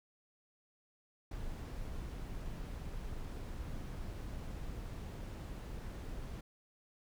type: noise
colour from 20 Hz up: brown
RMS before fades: -43 dBFS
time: 1.31-6.41 s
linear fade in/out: 5 ms
effects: none